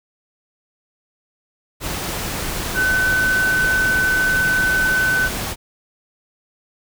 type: tone in noise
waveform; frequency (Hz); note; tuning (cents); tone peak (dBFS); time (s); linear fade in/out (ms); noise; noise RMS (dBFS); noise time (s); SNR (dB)
sine; 1513; F#6; +38; -15; 2.74-5.3; 50; pink; -25; 1.8-5.56; +7
effects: none